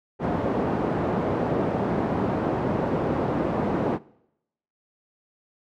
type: band-pass noise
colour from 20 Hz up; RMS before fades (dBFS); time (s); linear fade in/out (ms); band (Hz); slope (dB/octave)
pink; -25; 0.19-3.99; 50; 160 to 740; 12
effects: noise-tail reverb RT60 0.8 s tail -22 dB re dry